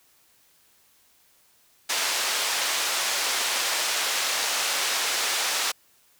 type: band-pass noise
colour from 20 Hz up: white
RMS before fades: -26 dBFS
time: 1.89-5.72 s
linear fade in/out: 10 ms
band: 560 to 6300 Hz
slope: 12 dB/octave
effects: white hiss -61 dBFS RMS until 6.19 s